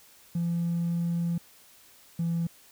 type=tone pair in turn; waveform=triangle; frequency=170.3 / 168.05 Hz; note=F3 / E3; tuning=-43 / +34 cents; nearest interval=unison; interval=23 cents; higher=first; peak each=-22 dBFS; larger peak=neither; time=0.35-1.38 / 2.19-2.47 s; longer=first; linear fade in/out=5 ms; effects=tanh soft clip ceiling -22 dBFS + white hiss -56 dBFS RMS until 2.71 s